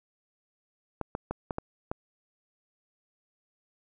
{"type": "clicks", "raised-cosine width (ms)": 1, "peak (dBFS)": -17, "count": 6, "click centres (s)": [1.013, 1.151, 1.31, 1.508, 1.584, 1.915], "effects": []}